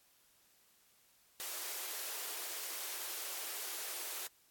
white high-pass noise, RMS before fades -42 dBFS, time 1.4-4.27 s, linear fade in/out 0 ms, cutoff 320 Hz, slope 96 dB/octave, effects white hiss -69 dBFS RMS until 4.5 s + AAC 64 kbps

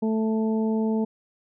harmonic tone, 220 Hz, A3, in tune, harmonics 1 / 2 / 3 / 4, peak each -22 / -28 / -37 / -37 dBFS, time 0.02-1.05 s, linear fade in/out 10 ms, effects none

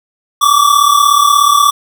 square tone pair together, 1138 / 1174.7 Hz, C#6 / D6, +45 / 0 cents, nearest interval minor second, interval 55 cents, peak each -10 dBFS, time 0.41-1.71 s, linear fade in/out 10 ms, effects none

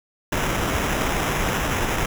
pink noise with sample-and-hold, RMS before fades -23 dBFS, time 0.32-2.06 s, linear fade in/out 5 ms, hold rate 4410 Hz, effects none

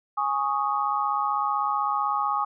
sine chord, Ab suspended fourth, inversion none, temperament equal, 830.6 / 1108.7 / 1244.5 Hz, Ab5 / Db6 / Eb6, 0 / 0 / 0 cents, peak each -27 dBFS, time 0.17-2.45 s, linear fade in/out 10 ms, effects none

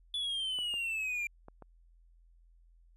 triangle exponential sweep, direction down, 3459 to 2362 Hz, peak -31 dBFS, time 0.14-1.27 s, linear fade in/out 2 ms
clicks, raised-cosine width 1 ms, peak -35 dBFS, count 4, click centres 0.588 / 0.74 / 1.484 / 1.623 s
effects added 42 Hz sine -59 dBFS peak until 2.96 s + resampled to 32000 Hz

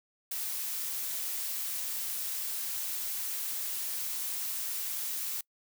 blue noise, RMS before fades -35 dBFS, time 0.31-5.41 s, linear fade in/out 5 ms, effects noise-tail reverb RT60 0.1 s tail -25 dB re dry

